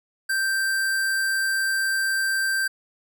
square tone, 1568 Hz, G6, in tune, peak -22 dBFS, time 0.29-2.68 s, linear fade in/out 10 ms, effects none

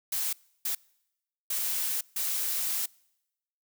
blue noise bursts at uneven times, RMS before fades -30 dBFS, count 4, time 0.12-0.33 / 0.65-0.75 / 1.5-2.01 / 2.16-2.86 s, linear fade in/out 5 ms, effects noise-tail reverb RT60 0.9 s tail -26 dB re dry

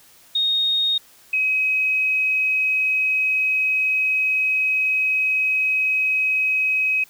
sine tone pair in turn, 3717 / 2538 Hz, A#7 / D#7, -6 / +34 cents, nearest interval perfect fifth, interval 660 cents, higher first, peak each -17 dBFS, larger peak neither, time 0.35-0.98 / 1.33-7.04 s, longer second, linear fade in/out 5 ms, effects white hiss -51 dBFS RMS until 7.09 s

